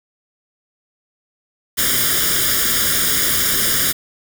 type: noise with comb filter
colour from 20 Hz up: white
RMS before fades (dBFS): -17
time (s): 1.77-3.93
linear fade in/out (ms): 20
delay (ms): 0.58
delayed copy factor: +0.85
effects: none